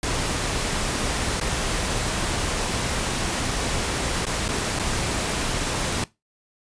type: noise with dropouts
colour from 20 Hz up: pink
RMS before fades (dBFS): -25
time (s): 0.03-6.04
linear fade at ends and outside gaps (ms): 2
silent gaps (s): 1.4-1.411 / 4.254-4.266 / 4.481-4.488 / 4.79-4.795
effects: noise-tail reverb RT60 0.2 s tail -19 dB re dry + resampled to 22050 Hz